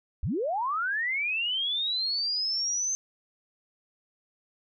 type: linear sweep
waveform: sine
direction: up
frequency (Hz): 45.32 to 6280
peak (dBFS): -26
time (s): 0.23-2.95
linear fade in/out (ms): 0
effects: none